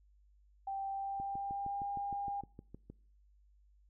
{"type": "tone with pitch glide", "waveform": "sine", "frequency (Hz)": [783, 804.1], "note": ["G5", "G5"], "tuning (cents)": [-2, 44], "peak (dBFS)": -36, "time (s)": [0.67, 2.41], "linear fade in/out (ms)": 5, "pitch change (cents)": 46, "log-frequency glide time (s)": [0.89, 1.85]}
{"type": "click train", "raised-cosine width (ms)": 3, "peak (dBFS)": -35, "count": 12, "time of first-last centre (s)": [1.2, 2.9], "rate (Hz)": 6.47}
{"effects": ["noise-tail reverb RT60 0.6 s tail -24 dB re dry", "added 50 Hz sine -63 dBFS peak until 3.89 s"]}